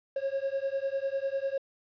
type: beating tone pair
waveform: triangle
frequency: 540 / 550 Hz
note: C#5 / C#5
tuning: -45 / -14 cents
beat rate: 10 Hz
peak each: -30 dBFS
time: 0.16-1.58 s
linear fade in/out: 5 ms
effects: resampled to 11025 Hz + 10-bit